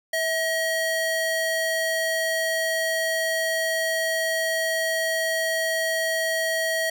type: ring-modulated tone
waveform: square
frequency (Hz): 1276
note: D#6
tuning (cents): +43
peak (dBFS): -20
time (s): 0.13-6.9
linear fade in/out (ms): 5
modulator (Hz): 626
effects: none